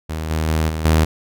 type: tone with level steps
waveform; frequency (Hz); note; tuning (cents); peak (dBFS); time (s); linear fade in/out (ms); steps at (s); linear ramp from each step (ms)
sawtooth; 79; D#2; +27; -19 / -14 / -12 / -18 / -8; 0.09-1.05; 10; 0.3 / 0.48 / 0.69 / 0.85; 2
effects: none

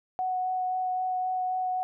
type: tone with vibrato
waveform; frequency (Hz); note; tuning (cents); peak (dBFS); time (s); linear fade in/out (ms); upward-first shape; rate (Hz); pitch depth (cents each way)
sine; 740; F#5; 0; -26; 0.19-1.83; 0; sine; 3.8; 9
effects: none

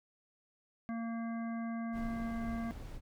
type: harmonic tone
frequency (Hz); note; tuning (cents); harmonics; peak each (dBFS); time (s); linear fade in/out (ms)
229.5; A#3; -27; 1 / 3 / 5 / 7 / 9; -36 / -46 / -50 / -53 / -55; 0.89-2.71; 0
type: noise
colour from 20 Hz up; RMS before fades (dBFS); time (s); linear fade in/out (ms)
brown; -44; 1.92-3.01; 50
effects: none

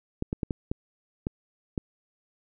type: clicks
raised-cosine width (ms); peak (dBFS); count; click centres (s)
3; -15; 7; 0.224 / 0.329 / 0.432 / 0.508 / 0.715 / 1.269 / 1.778
effects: none

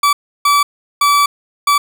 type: tone bursts at uneven times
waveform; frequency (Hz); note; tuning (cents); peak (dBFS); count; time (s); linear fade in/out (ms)
40% pulse; 1152; D6; -34; -8; 4; 0.03-0.13 / 0.45-0.63 / 1.01-1.26 / 1.67-1.78; 5
effects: none

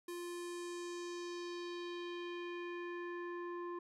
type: tone with low-pass filter sweep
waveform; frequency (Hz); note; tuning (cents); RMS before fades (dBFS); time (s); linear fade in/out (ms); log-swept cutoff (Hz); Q
square; 349.2; F4; 0; -44; 0.08-3.79; 5; 12000 to 1200; 2
effects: none

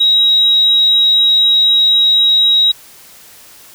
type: tone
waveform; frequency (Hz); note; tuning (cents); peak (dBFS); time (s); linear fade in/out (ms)
sine; 3826; A#7; +44; -7; 0-2.72; 10
effects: white hiss -40 dBFS RMS until 3.74 s

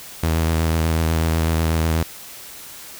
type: tone with vibrato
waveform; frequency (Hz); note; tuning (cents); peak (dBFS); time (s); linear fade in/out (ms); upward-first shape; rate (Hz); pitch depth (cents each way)
sawtooth; 81; E2; -30; -13; 0.23-2.03; 5; sine; 8.1; 28
effects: white hiss -38 dBFS RMS until 2.99 s

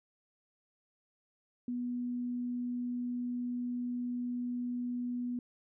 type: tone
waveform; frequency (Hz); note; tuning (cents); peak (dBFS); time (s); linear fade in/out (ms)
sine; 244.7; B3; -16; -33; 1.68-5.39; 2
effects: none

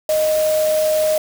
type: tone in noise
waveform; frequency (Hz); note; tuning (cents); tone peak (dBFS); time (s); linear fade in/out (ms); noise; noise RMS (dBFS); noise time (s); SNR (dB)
sine; 620; D#5; -6; -14; 0.09-1.18; 2; white; -28; 0.09-1.18; +11
effects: none

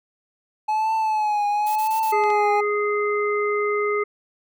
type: tone with vibrato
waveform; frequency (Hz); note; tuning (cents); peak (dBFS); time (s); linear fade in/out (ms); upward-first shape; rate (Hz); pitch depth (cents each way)
triangle; 854; G#5; +48; -17; 0.68-2.61; 10; triangle; 0.95; 70
type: noise bursts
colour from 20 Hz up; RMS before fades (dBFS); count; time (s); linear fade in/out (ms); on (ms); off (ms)
blue; -35; 4; 1.66-2.122; 10; 99; 22
type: harmonic tone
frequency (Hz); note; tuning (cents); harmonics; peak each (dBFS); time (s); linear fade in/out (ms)
415.3; G#4; 0; 1 / 3 / 5; -21 / -26 / -28; 2.12-4.04; 10
type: clicks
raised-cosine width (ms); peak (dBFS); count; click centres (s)
0.2; -20; 2; 2.238 / 2.303
effects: none

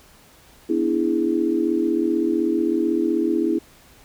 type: chord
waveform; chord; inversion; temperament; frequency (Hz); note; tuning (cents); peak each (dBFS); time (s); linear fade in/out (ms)
sine; E dominant seventh; second; equal; 246.9 / 293.7 / 329.6 / 415.3; B3 / D4 / E4 / G#4; 0 / 0 / 0 / 0; -26 / -25 / -20 / -26; 0.69-3.59; 10
effects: pink hiss -51 dBFS RMS until 4.04 s

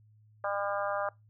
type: harmonic tone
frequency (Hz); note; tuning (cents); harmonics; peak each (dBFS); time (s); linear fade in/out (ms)
201.2; G3; +45; 3 / 4 / 5 / 6 / 7 / 8; -33 / -37 / -40 / -36 / -40 / -43; 0.44-1.09; 2
effects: noise-tail reverb RT60 0.2 s tail -23 dB re dry + added 107 Hz sine -58 dBFS peak until 1.29 s

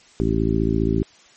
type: harmonic tone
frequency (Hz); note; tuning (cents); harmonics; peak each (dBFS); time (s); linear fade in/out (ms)
55; A1; 0; 1 / 2 / 3 / 4 / 5 / 6 / 7; -25 / -25 / -25 / -25 / -25 / -25 / -25; 0.2-1.03; 0
effects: white hiss -51 dBFS RMS until 1.36 s + MP3 32 kbps

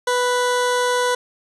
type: tone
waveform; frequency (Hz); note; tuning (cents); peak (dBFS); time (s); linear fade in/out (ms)
20% pulse; 493.9; B4; 0; -12; 0.07-1.15; 5
effects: resampled to 24000 Hz + 8-bit

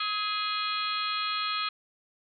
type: harmonic tone with a mistuned harmonic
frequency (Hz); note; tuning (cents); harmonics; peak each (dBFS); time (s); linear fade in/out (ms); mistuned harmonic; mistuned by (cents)
415.3; G#4; 0; 3 / 4 / 5 / 6 / 7 / 8 / 9 / 10; -31 / -42 / -43 / -36 / -43 / -35 / -45 / -35; 0-1.69; 5; 3; +32
effects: none

